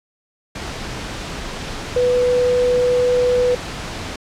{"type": "tone in noise", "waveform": "sine", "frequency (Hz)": 494.7, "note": "B4", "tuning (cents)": 3, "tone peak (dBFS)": -13, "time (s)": [1.96, 3.55], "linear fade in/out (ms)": 5, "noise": "pink", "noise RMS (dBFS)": -28, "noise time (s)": [0.55, 4.16], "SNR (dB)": 12, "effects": ["low-pass 6000 Hz 12 dB/octave"]}